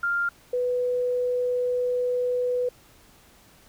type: tone pair in turn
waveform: sine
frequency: 1396.9 / 495.1 Hz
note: F6 / B4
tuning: 0 / +4 cents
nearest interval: octave + tritone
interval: 1796 cents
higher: first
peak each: -22 dBFS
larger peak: neither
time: 0.03-0.29 / 0.53-2.69 s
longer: second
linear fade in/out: 5 ms
effects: pink hiss -55 dBFS RMS until 3.68 s